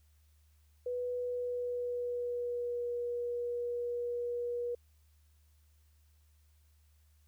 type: tone with pitch glide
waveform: sine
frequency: 492.9 to 481.1 Hz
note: B4 to B4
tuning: -3 to -45 cents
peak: -33 dBFS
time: 0.86-4.75 s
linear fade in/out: 5 ms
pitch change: -42 cents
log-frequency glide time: 1.13-2.88 s
effects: added 75 Hz sine -63 dBFS peak until 7.27 s + white hiss -75 dBFS RMS until 7.27 s